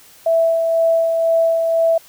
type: tone with tremolo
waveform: sine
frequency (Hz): 659.3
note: E5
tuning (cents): 0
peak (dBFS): -11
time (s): 0.26-1.98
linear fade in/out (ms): 5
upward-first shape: sine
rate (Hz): 2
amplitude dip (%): 35
effects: white hiss -46 dBFS RMS until 2.08 s